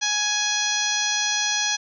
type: harmonic tone with a mistuned harmonic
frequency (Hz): 835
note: G#5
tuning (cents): +9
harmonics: 1 / 2 / 3 / 4 / 5 / 6 / 7 / 8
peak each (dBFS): -32 / -28 / -31 / -28 / -29 / -32 / -26 / -32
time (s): 0.01-1.77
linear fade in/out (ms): 20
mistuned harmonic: 8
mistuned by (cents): -42
effects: none